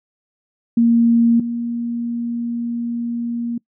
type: tone pair in turn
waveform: sine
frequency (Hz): 233.1 / 235.8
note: A#3 / A#3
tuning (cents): 0 / +20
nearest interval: unison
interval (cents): 20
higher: second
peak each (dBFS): -10 / -20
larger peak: first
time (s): 0.77-1.4 / 1.4-3.58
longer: second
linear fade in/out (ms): 5
effects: noise-tail reverb RT60 0.1 s tail -24 dB re dry